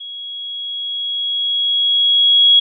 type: tone with level ramp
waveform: sine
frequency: 3322 Hz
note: G#7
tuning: in tune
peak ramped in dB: -28 to -6 dBFS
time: 0-2.6 s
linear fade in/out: 10 ms
effects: none